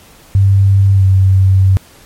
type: tone with pitch glide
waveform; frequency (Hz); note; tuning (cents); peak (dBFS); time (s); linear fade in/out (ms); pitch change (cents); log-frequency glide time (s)
sine; 98 to 95.38; G2 to G2; 0 to -47; -5; 0.35-1.77; 0; -47; 0.94-1.04
effects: pink hiss -42 dBFS RMS until 2.05 s + MP3 64 kbps